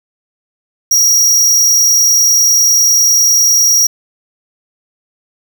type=tone; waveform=45% pulse; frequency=5690 Hz; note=F8; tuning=31 cents sharp; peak=-7 dBFS; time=0.91-3.87 s; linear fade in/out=5 ms; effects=none